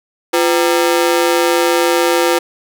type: ring-modulated tone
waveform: sawtooth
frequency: 426.5 Hz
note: G#4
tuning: 46 cents sharp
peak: -4 dBFS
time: 0.33-2.39 s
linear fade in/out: 10 ms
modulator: 78.9 Hz
effects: none